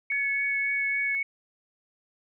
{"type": "tone with vibrato", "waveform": "sine", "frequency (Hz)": 2217, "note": "C#7", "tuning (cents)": 0, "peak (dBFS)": -25, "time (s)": [0.1, 1.23], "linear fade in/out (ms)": 5, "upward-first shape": "triangle", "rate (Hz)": 3.6, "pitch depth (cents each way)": 12}
{"type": "tone", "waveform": "sine", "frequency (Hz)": 1704, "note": "G#6", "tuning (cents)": 44, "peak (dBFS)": -32, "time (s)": [0.12, 1.15], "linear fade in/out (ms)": 0}
{"effects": []}